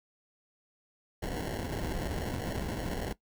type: noise with sample-and-hold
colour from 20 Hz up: pink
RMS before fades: -35 dBFS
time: 1.22-3.13 s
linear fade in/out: 10 ms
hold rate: 1225 Hz
effects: noise-tail reverb RT60 0.1 s tail -18 dB re dry